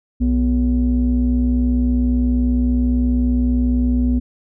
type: tone pair together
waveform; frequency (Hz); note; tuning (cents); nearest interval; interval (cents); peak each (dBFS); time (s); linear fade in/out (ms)
sine; 61.82 / 246.9; B1 / B3; +2 / 0; 2 octaves; 2398; -15; 0.2-4.2; 20
effects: tanh soft clip ceiling -9 dBFS